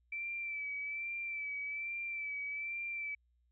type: tone with vibrato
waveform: sine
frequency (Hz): 2323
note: D7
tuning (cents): -20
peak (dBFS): -37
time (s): 0.12-3.15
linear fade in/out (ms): 5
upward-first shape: sine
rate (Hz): 1.2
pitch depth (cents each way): 37
effects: added 60 Hz sine -70 dBFS peak until 3.51 s